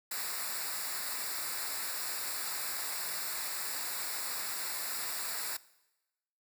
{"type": "noise with comb filter", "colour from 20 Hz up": "white", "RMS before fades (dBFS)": -37, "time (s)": [0.11, 5.57], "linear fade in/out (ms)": 5, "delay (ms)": 0.32, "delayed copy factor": -0.8, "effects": ["noise-tail reverb RT60 1.0 s tail -20 dB re dry"]}